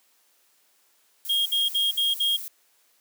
violet noise, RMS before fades -36 dBFS, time 1.25-2.48 s, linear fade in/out 0 ms
triangle tone bursts, 3250 Hz, G#7, 38 cents flat, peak -19 dBFS, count 5, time 1.29-2.368 s, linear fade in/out 10 ms, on 170 ms, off 57 ms
effects white hiss -64 dBFS RMS until 3 s + high-pass 300 Hz 12 dB/octave

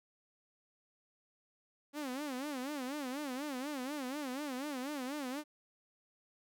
sawtooth tone with vibrato, 274.3 Hz, C#4, 18 cents flat, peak -34 dBFS, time 1.93-5.44 s, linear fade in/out 50 ms, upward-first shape sine, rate 4.1 Hz, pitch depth 170 cents each way, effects none

